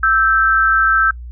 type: tone pair together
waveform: sine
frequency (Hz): 1318.5 / 1563.4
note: E6 / G6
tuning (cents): 0 / -5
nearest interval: minor third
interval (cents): 295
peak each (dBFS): -13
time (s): 0.03-1.11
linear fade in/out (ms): 5
effects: noise-tail reverb RT60 0.1 s tail -26 dB re dry + added 60 Hz sine -28 dBFS peak until 1.31 s